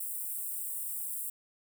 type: high-pass noise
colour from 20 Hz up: white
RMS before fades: -37 dBFS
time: 0-1.3 s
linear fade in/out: 5 ms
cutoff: 7900 Hz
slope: 96 dB/octave
effects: none